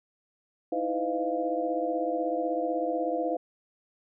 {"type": "tone cluster", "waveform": "sine", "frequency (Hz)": [314.4, 330.5, 506, 618, 693], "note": ["D#4", "E4", "B4", "D#5", "F5"], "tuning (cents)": [18, 5, 42, -12, -14], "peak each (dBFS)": [-33, -35, -31, -36, -31], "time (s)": [0.72, 3.37], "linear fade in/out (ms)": 5, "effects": []}